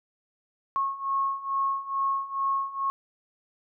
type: beating tone pair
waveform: sine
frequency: 1091 / 1093.3 Hz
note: C#6 / C#6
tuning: -28 / -24 cents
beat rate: 2.3 Hz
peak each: -30 / -27 dBFS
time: 0.76-2.9 s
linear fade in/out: 0 ms
effects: none